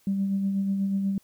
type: tone with tremolo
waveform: sine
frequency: 196 Hz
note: G3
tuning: in tune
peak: -21 dBFS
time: 0.07-1.18 s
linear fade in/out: 2 ms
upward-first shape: sine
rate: 8.2 Hz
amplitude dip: 35%
effects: tanh soft clip ceiling -17 dBFS + white hiss -63 dBFS RMS until 1.23 s